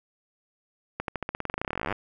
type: accelerating click train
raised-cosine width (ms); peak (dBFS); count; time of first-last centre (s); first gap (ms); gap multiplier
0.5; -14; 29; 1-1.926; 82; 0.92
effects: none